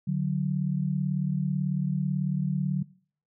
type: tone pair together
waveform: sine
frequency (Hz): 146.83 / 184.99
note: D3 / F#3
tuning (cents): 0 / 0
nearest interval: major third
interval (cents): 400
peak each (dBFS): -27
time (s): 0.07-2.83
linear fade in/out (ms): 10
effects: noise-tail reverb RT60 0.5 s tail -22 dB re dry